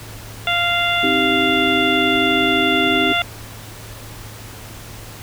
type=harmonic tone; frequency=695 Hz; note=F5; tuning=9 cents flat; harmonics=1 / 2 / 3 / 4 / 5; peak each=-22 / -22 / -22 / -22 / -22 dBFS; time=0.47-3.22 s; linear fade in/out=2 ms
type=chord; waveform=sine; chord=C minor; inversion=none; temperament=equal with one note detuned; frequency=261.6 / 312.9 / 392 Hz; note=C4 / Eb4 / G4; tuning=0 / +10 / 0 cents; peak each=-22 dBFS; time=1.03-3.13 s; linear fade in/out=5 ms
effects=added 108 Hz sine -37 dBFS peak until 5.22 s + pink hiss -37 dBFS RMS until 5.22 s